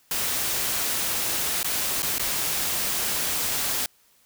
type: noise with dropouts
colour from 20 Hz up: white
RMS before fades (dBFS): -26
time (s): 0.11-3.86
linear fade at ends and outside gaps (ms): 2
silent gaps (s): 1.631-1.644 / 2.022-2.029 / 2.183-2.195
effects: white hiss -61 dBFS RMS until 4.25 s